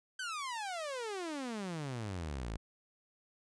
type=exponential sweep; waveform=sawtooth; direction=down; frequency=1568 to 50.3 Hz; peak=-34 dBFS; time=0.19-2.57 s; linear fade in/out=5 ms; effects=resampled to 22050 Hz